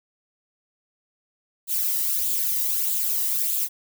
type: noise with flanger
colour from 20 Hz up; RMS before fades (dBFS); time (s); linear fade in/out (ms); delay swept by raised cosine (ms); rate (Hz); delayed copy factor
violet; -24; 1.67-3.69; 50; 0.26 to 1.05; 1.6; +0.5
effects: none